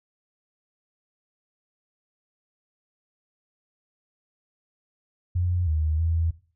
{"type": "tone with pitch steps", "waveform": "sine", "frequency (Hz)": [88.8, 77.8, 82.4], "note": ["F2", "D#2", "E2"], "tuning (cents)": [29, 0, 0], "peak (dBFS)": -21, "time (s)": [5.35, 6.31], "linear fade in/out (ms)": 10, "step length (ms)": 320, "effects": ["noise-tail reverb RT60 0.4 s tail -17 dB re dry"]}